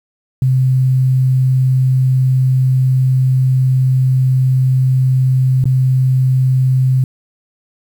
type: tone with dropouts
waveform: sine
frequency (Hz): 129.9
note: C3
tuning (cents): -12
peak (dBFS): -9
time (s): 0.42-7.04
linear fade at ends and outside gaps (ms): 2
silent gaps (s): 5.641-5.655
effects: 7-bit